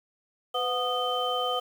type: tone cluster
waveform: sine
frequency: 502 / 729 / 1236 / 3089 Hz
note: B4 / F#5 / D#6 / G7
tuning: +28 / -26 / -12 / -26 cents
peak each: -31 dBFS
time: 0.54-1.6 s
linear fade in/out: 10 ms
effects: 8-bit